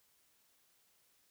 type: silence
effects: white hiss -72 dBFS RMS until 1.3 s